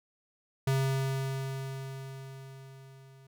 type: tone with level ramp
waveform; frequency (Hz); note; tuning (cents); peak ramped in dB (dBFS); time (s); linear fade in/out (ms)
square; 134.4; C3; +47; -25 to -54; 0.67-3.27; 5
effects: none